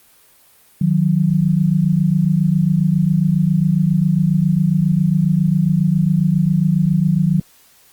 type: tone pair together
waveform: sine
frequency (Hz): 155.15 / 182.5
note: D#3 / F#3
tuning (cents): -5 / -24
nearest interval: minor third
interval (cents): 281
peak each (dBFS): -15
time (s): 0.81-7.4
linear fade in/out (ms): 5
effects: white hiss -51 dBFS RMS until 7.92 s + Opus 32 kbps